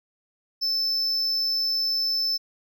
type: tone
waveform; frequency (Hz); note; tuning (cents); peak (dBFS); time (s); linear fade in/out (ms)
triangle; 5274; E8; 0; -21; 0.61-2.38; 20
effects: none